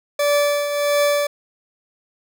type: tone with tremolo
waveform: 40% pulse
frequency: 580 Hz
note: D5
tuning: 22 cents flat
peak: -13 dBFS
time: 0.19-1.27 s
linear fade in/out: 5 ms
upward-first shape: triangle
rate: 1.5 Hz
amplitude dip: 60%
effects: none